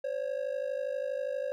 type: ring-modulated tone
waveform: triangle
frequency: 545 Hz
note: C#5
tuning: 29 cents flat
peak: -26 dBFS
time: 0.04-1.52 s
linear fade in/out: 0 ms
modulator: 26.2 Hz
effects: none